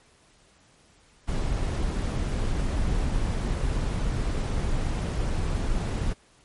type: noise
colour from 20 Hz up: brown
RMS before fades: -26 dBFS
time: 1.27-6.14 s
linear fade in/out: 20 ms
effects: pink hiss -59 dBFS RMS until 6.44 s + MP3 48 kbps